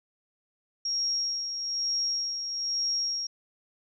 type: tone with tremolo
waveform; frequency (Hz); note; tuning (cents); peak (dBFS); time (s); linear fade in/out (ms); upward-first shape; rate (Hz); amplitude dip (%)
sine; 5588; F8; 0; -25; 0.85-3.27; 5; sine; 1.1; 50
effects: none